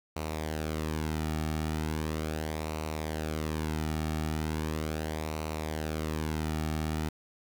sawtooth tone with flanger, 77.9 Hz, D#2, 3 cents sharp, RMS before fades -33 dBFS, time 0.16-7.09 s, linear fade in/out 5 ms, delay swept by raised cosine 0.59 to 1.99 ms, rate 0.38 Hz, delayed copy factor -0.55, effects 9-bit

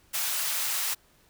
white high-pass noise, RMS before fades -29 dBFS, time 0.13-0.95 s, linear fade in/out 20 ms, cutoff 860 Hz, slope 12 dB/octave, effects pink hiss -62 dBFS RMS until 1.29 s

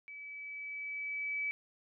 sine tone with level ramp, 2294 Hz, D7, 41 cents flat, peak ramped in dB -45 to -32 dBFS, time 0.08-1.51 s, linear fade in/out 0 ms, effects none

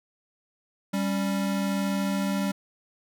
square tone pair together, 196.01 / 277.2 Hz, G3 / C#4, 0 / 0 cents, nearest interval tritone, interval 600 cents, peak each -26 / -33 dBFS, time 0.93-2.52 s, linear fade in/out 10 ms, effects none

